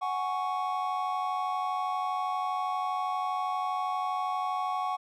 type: chord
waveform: triangle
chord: F# suspended second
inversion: none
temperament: just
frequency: 740 / 832.5 / 1110 Hz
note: F#5 / G#5 / C#6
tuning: 0 / +4 / +2 cents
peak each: -30 / -34 / -30 dBFS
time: 0.01-4.97 s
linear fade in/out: 20 ms
effects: none